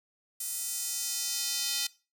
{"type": "tone with high-pass filter sweep", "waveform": "square", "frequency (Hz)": 278.5, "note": "C#4", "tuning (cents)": 8, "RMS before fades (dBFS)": -33, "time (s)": [0.4, 1.87], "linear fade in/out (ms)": 5, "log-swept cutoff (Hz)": [9000, 4000], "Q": 1.4, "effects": ["noise-tail reverb RT60 0.3 s tail -20 dB re dry"]}